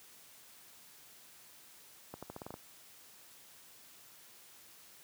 accelerating click train, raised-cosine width 1 ms, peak -29 dBFS, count 8, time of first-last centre 2.14-2.541 s, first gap 86 ms, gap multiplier 0.86, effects white hiss -58 dBFS RMS until 5.03 s + high-pass 80 Hz 12 dB/octave

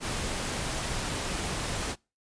pink noise, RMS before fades -32 dBFS, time 0-1.96 s, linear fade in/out 50 ms, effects noise-tail reverb RT60 0.3 s tail -26 dB re dry + resampled to 22050 Hz

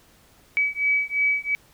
sine beating tone pair, 2281 / 2283.9 Hz, C#7 / D7, +49 / -49 cents, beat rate 2.9 Hz, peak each -23 / -23 dBFS, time 0.57-1.55 s, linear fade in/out 0 ms, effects pink hiss -56 dBFS RMS until 1.73 s

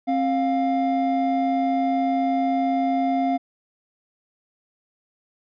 triangle tone pair together, 267.1 / 703 Hz, C4 / F5, +36 / +11 cents, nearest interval octave + perfect fourth, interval 1675 cents, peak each -20 dBFS, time 0.07-3.38 s, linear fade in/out 20 ms, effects resampled to 11025 Hz

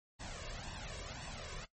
pink noise with flanger, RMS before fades -45 dBFS, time 0.19-1.66 s, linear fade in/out 20 ms, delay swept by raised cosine 1.1 to 1.83 ms, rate 1.9 Hz, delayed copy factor +0.65, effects noise-tail reverb RT60 0.1 s tail -19 dB re dry + MP3 32 kbps

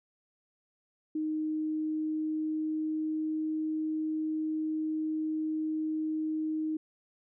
sine tone with pitch glide, 310.4 to 312.4 Hz, D#4 to D#4, -4 to +7 cents, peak -29 dBFS, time 1.15-6.77 s, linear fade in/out 5 ms, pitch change +11 cents, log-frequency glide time 1.48-3.53 s, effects none

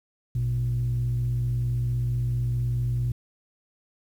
sine tone pair together, 55.94 / 120.4 Hz, A1 / B2, +29 / -44 cents, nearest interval octave + minor second, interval 1327 cents, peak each -30 / -22 dBFS, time 0.35-3.12 s, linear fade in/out 5 ms, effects tanh soft clip ceiling -19 dBFS + 9-bit

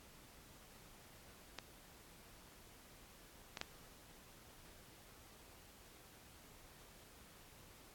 clicks, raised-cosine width 0.2 ms, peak -26 / -26 / -22 dBFS, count 3, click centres 1.587 / 3.572 / 3.614 s, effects pink hiss -61 dBFS RMS until 7.94 s + AAC 64 kbps

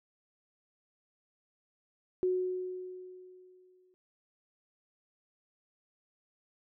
sine tone with exponential decay, 367.3 Hz, F#4, 13 cents flat, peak -25 dBFS, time 2.23-3.94 s, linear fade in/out 0 ms, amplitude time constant 370 ms, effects none

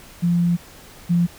sine tone pair in turn, 173 / 173 Hz, F3 / F3, -16 / -16 cents, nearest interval unison, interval 0 cents, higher neither, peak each -15 / -14 dBFS, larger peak second, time 0.22-0.57 / 1.09-1.27 s, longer first, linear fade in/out 20 ms, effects pink hiss -44 dBFS RMS until 1.38 s

